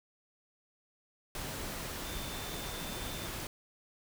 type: tone in noise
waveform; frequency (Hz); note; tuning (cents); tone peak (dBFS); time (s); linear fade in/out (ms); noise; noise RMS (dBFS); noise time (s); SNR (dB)
sine; 3562; A7; +21; -48; 2.05-3.27; 2; pink; -40; 1.35-3.47; -11
effects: none